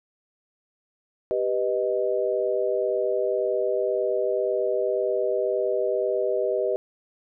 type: chord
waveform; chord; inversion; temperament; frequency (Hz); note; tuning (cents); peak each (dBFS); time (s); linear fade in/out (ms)
sine; G augmented; none; equal; 392 / 493.9 / 622.3; G4 / B4 / D#5; 0 / 0 / 0; -26; 1.31-6.76; 0
effects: none